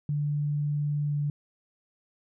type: tone with pitch glide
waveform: sine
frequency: 146.83 to 145.9 Hz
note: D3 to D3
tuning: 0 to -11 cents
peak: -25 dBFS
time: 0.09-1.3 s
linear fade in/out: 2 ms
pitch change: -11 cents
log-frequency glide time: 1.07-1.14 s
effects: none